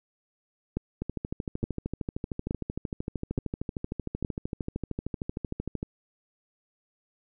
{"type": "two click trains", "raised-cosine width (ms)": 3, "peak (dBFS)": [-15, -18], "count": [5, 64], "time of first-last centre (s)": [[0.77, 4.248], [1.02, 5.829]], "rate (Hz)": [1.15, 13.1], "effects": []}